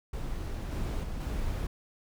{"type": "noise with level steps", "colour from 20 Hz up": "brown", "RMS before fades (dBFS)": [-35, -32, -36, -32], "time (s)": [0.13, 1.67], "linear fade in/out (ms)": 5, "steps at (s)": [0.71, 1.03, 1.2], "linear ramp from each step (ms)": 5, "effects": []}